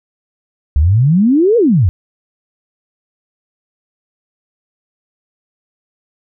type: exponential two-way sweep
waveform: sine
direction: up then down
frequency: 67 to 493.9 to 78.8 Hz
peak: -7 dBFS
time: 0.76-1.89 s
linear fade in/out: 0 ms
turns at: 1.57 s
effects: none